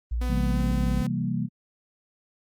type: tone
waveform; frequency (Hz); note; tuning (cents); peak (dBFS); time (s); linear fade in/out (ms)
sine; 58.27; A#1; 0; -24; 0.11-1.02; 10
type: tone with pitch glide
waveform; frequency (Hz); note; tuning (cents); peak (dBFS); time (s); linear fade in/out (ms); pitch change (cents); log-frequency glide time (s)
sawtooth; 250.5 to 254.6; B3 to C4; +25 to -47; -29; 0.21-1.07; 5; +28; 0.52-0.59
type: chord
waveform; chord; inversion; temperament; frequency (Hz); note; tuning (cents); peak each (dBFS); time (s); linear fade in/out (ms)
sine; C dominant seventh; none; equal with one note detuned; 130.81 / 166.34 / 196 / 233.1; C3 / E3 / G3 / Bb3; 0 / +16 / 0 / 0; -30; 0.27-1.49; 50
effects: Opus 32 kbps